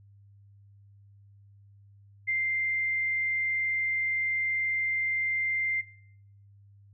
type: tone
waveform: sine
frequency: 2093 Hz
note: C7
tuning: in tune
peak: -25 dBFS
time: 2.27-5.82 s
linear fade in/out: 20 ms
effects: noise-tail reverb RT60 0.7 s tail -20 dB re dry + added 100 Hz sine -53 dBFS peak until 6.93 s